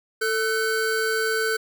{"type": "tone pair together", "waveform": "square", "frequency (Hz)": [442.9, 1510], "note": ["A4", "F#6"], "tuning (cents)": [11, 35], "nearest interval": "octave + major sixth", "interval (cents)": 2124, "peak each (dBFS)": -25, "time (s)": [0.21, 1.57], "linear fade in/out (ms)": 10, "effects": []}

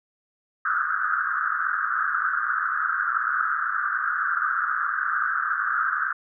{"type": "band-pass noise", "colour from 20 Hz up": "white", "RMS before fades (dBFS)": -25, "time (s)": [0.65, 6.13], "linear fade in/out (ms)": 5, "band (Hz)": [1200, 1600], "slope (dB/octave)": 96, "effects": []}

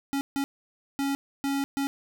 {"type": "tone bursts at uneven times", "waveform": "square", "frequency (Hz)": 277.2, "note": "C#4", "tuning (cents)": 0, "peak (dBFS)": -26, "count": 5, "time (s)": [[0.13, 0.21], [0.36, 0.44], [0.99, 1.15], [1.44, 1.64], [1.77, 1.87]], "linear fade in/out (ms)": 0, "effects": []}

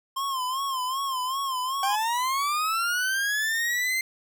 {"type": "tone with vibrato", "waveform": "square", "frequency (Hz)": 1054, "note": "C6", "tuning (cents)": 12, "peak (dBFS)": -27, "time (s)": [0.16, 1.96], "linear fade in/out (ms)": 10, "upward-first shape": "sine", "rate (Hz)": 2.6, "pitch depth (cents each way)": 89}
{"type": "linear sweep", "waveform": "40% pulse", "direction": "up", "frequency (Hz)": [771, 2093], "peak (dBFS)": -23, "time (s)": [1.83, 4.01], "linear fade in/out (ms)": 2}
{"effects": []}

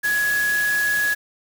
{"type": "tone in noise", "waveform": "sine", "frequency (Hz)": 1678, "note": "G#6", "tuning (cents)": 17, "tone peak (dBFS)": -18, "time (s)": [0.03, 1.15], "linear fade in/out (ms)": 20, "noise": "white", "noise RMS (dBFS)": -30, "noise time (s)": [0.03, 1.15], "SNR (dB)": 9, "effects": []}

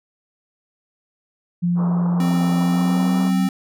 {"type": "tone with pitch glide", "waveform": "sine", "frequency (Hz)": [174.61, 187.14], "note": ["F3", "F#3"], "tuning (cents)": [0, 20], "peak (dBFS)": -16, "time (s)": [1.62, 3.49], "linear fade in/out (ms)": 20, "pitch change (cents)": 120, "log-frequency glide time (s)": [2.58, 3.23]}
{"type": "band-pass noise", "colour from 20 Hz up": "white", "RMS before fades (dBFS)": -33, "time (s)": [1.75, 3.32], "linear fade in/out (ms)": 50, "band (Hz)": [240, 1200], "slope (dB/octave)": 48}
{"type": "tone", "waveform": "square", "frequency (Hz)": 261.6, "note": "C4", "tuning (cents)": 0, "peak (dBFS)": -23, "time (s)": [2.2, 3.49], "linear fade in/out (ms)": 2}
{"effects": []}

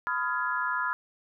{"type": "chord", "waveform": "sine", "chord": "F half-diminished seventh", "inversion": "second", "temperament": "just", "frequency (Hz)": [1005.8, 1257.2, 1396.9, 1676.3], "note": ["Cb6", "Eb6", "F6", "Ab6"], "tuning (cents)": [31, 18, 0, 16], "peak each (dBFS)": [-31, -34, -31, -33], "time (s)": [0.07, 0.93], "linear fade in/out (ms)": 0, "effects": []}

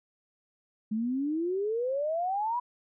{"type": "exponential sweep", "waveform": "sine", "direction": "up", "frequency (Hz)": [210, 996], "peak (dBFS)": -27, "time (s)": [0.91, 2.6], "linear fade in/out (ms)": 10, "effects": []}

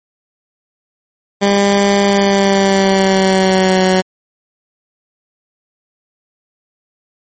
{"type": "tone with pitch glide", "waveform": "15% pulse", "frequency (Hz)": [200, 186.61], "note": ["G3", "F#3"], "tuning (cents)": [35, 15], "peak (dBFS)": -3, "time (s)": [1.41, 4.02], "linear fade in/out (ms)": 20, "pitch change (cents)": -120, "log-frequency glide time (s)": [2.05, 3.83], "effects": ["MP3 32 kbps"]}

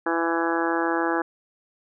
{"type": "harmonic tone", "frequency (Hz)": 166.8, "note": "E3", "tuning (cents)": 21, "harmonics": [2, 3, 4, 5, 6, 7, 8, 9, 10], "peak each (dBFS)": [-25, -30, -33, -29, -32, -33, -33, -33, -31], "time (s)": [0.06, 1.22], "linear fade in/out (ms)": 5, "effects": []}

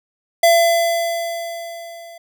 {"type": "tone with level ramp", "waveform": "square", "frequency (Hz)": 675, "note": "E5", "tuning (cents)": 41, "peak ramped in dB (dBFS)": [-9, -37], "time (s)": [0.43, 2.18], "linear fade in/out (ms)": 5, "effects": []}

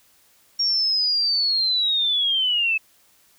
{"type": "linear sweep", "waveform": "sine", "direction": "down", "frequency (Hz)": [5580, 2582], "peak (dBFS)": -18, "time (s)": [0.59, 2.78], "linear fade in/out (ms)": 10, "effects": ["white hiss -58 dBFS RMS until 3.38 s"]}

